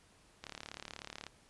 click train, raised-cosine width 0.2 ms, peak -26 dBFS, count 31, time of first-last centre 0.44-1.266 s, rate 36.3 Hz, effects pink hiss -65 dBFS RMS until 1.49 s + resampled to 24000 Hz

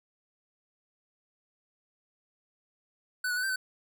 square tone with pitch steps, 1496 / 1463 / 1496 / 1566 / 1514 Hz, F#6 / F#6 / F#6 / G6 / F#6, +19 / -20 / +19 / -2 / +39 cents, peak -29 dBFS, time 3.24-3.56 s, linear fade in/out 5 ms, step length 64 ms, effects none

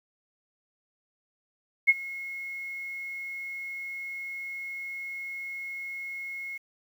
sine tone with ADSR envelope, 2167 Hz, C#7, 40 cents flat, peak -13 dBFS, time 1.87-6.58 s, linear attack 23 ms, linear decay 35 ms, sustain -21 dB, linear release 11 ms, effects 9-bit

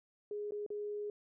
sine tone with dropouts, 415.3 Hz, G#4, in tune, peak -37 dBFS, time 0.31-1.1 s, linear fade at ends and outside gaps 2 ms, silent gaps 0.509-0.52 / 0.664-0.703 s, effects none

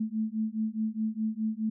sine beating tone pair, 216.4 / 221.2 Hz, A3 / A3, -29 / +9 cents, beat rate 4.8 Hz, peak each -31 dBFS, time 0-1.7 s, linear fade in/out 10 ms, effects none

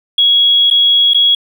triangle tone with dropouts, 3328 Hz, G#7, 3 cents sharp, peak -3 dBFS, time 0.18-1.35 s, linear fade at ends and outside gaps 5 ms, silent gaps 0.702-0.71 / 1.135-1.145 s, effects tanh soft clip ceiling -5 dBFS

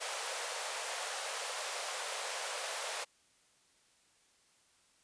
pink high-pass noise, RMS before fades -39 dBFS, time 0-3.05 s, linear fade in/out 20 ms, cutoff 480 Hz, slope 48 dB/octave, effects white hiss -69 dBFS RMS until 5.03 s + resampled to 22050 Hz

